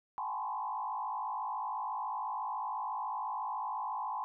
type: tone with frequency modulation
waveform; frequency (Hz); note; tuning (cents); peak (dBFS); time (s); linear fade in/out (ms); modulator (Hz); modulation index
sine; 930; A#5; -4; -34; 0.18-4.24; 0; 54; 2.6
effects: none